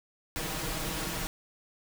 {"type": "noise with comb filter", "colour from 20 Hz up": "pink", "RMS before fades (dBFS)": -34, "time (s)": [0.36, 1.27], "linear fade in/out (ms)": 0, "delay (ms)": 6.3, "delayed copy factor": 0.65, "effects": []}